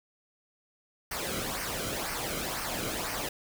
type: noise with flanger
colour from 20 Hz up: pink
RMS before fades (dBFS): -34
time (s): 1.11-3.29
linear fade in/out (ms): 5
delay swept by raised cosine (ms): 0.27 to 1.14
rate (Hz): 2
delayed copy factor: -0.6
effects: none